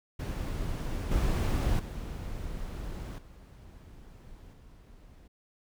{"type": "noise with level steps", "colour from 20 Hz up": "brown", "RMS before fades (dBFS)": [-33, -27, -38, -50, -53], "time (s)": [0.19, 5.28], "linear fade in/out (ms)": 10, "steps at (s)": [1.11, 1.79, 3.18, 4.53], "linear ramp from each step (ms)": 5, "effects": []}